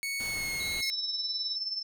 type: tone with pitch glide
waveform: sawtooth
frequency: 2217 to 2163 Hz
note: C#7 to C#7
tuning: 0 to -43 cents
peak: -28 dBFS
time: 0.03-0.9 s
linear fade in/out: 0 ms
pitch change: -43 cents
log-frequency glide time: 0.22-0.52 s
type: noise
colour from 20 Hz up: pink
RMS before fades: -43 dBFS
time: 0.2-0.81 s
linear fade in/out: 0 ms
type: tone with vibrato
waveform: sine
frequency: 3919 Hz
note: B7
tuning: 14 cents flat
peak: -36 dBFS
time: 0.6-1.56 s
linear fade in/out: 5 ms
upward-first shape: triangle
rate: 1.7 Hz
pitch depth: 15 cents each way
type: tone with tremolo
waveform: sine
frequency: 5300 Hz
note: E8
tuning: 9 cents sharp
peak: -28 dBFS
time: 0.82-1.83 s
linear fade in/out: 10 ms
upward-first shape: triangle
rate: 19 Hz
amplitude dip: 70%
effects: none